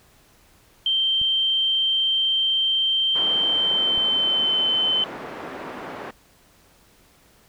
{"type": "tone with pitch glide", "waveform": "sine", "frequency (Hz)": [3136, 3068], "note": ["G7", "G7"], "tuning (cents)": [0, -38], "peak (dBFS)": -18, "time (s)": [0.86, 5.04], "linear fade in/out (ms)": 2, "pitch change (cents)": -38, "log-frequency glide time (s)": [3.21, 4.57]}
{"type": "clicks", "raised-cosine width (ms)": 5, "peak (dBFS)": -28, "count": 2, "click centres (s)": [1.215, 3.978]}
{"type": "band-pass noise", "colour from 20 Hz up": "pink", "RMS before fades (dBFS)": -35, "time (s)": [3.15, 6.11], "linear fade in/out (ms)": 5, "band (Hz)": [270, 1600], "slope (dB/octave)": 12}
{"effects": ["pink hiss -56 dBFS RMS until 7.48 s"]}